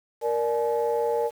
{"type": "tone cluster", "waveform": "sine", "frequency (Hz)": [467.7, 588, 850], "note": ["A#4", "D5", "G#5"], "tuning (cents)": [6, 2, 40], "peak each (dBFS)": [-23, -28, -28], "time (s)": [0.21, 1.31], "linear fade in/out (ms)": 50, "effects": ["tanh soft clip ceiling -15 dBFS", "8-bit"]}